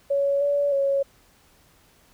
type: tone with pitch steps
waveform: sine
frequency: 560 / 572 / 553 Hz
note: C#5 / D5 / C#5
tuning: +18 / -46 / -4 cents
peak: -19 dBFS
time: 0.1-1.03 s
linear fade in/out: 10 ms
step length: 310 ms
effects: pink hiss -58 dBFS RMS until 2.13 s